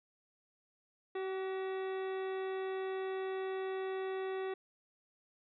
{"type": "harmonic tone with a mistuned harmonic", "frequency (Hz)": 381, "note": "G4", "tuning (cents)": -49, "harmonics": [1, 2, 3, 4, 5, 6, 7, 9, 10], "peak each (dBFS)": [-36, -46, -50, -54, -50, -59, -57, -59, -64], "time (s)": [1.15, 4.54], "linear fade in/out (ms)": 5, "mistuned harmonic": 4, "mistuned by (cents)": -45, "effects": []}